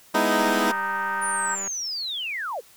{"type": "harmonic tone", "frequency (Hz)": 310, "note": "D#4", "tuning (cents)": -6, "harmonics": [3, 4, 5, 6], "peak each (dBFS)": [-28, -31, -28, -38], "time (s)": [0.14, 1.56], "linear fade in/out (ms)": 20}
{"type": "chord", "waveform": "15% pulse", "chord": "E major seventh", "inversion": "first", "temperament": "equal", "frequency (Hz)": [207.7, 246.9, 311.1, 329.6], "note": ["G#3", "B3", "D#4", "E4"], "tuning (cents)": [0, 0, 0, 0], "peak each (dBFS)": -20, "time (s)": [0.14, 0.72], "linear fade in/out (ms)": 10}
{"type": "click train", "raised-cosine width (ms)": 0.5, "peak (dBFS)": -23, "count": 253, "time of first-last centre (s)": [0.39, 1.676], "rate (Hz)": 196}
{"type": "linear sweep", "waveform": "sine", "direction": "down", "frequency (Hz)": [9670, 400.1], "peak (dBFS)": -27, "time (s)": [1.21, 2.61], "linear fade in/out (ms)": 20}
{"effects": ["white hiss -53 dBFS RMS until 2.76 s"]}